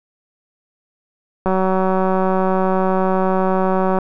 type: click train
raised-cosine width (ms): 1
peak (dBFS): -5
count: 476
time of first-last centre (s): 1.46-3.987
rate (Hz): 188
effects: none